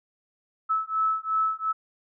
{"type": "beating tone pair", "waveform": "sine", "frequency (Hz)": [1302, 1304.8], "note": ["E6", "E6"], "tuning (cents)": [-22, -18], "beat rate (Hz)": 2.8, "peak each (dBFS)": -26, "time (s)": [0.69, 1.73], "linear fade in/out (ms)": 20, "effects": []}